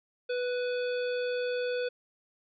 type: harmonic tone with a mistuned harmonic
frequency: 493.9 Hz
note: B4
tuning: in tune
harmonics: 1 / 3 / 5 / 7 / 9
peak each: -29 / -39 / -43 / -46 / -48 dBFS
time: 0.29-1.89 s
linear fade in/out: 10 ms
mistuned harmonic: 5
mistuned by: +35 cents
effects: none